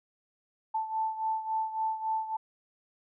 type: beating tone pair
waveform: sine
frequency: 880 / 883.6 Hz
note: A5 / A5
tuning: 0 / +7 cents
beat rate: 3.6 Hz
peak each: -30 / -35 dBFS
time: 0.74-2.37 s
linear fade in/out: 10 ms
effects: none